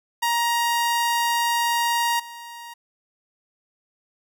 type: tone with level steps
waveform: sawtooth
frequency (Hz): 941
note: A#5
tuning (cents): +16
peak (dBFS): -16 / -33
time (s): 0.22-2.74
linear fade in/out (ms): 10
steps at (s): 2.19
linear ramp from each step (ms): 10
effects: none